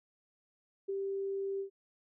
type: tone with ADSR envelope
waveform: sine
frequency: 392 Hz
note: G4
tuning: in tune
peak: -31 dBFS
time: 0.88-1.7 s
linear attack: 16 ms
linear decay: 11 ms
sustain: -2 dB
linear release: 100 ms
effects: none